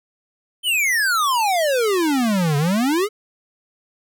square exponential two-way sweep, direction down then up, 3136 to 139.5 to 442.8 Hz, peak -17 dBFS, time 0.63-3.09 s, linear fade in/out 50 ms, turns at 2.57 s, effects none

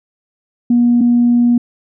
sine tone pair in turn, 240 / 240 Hz, B3 / B3, -49 / -49 cents, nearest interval unison, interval 0 cents, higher neither, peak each -7 dBFS, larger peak neither, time 0.7-1.01 / 1.01-1.58 s, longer second, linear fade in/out 5 ms, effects tanh soft clip ceiling -3 dBFS

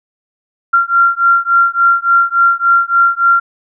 sine beating tone pair, 1377 / 1380.5 Hz, F6 / F6, -25 / -20 cents, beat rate 3.5 Hz, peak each -11 dBFS, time 0.73-3.4 s, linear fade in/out 10 ms, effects none

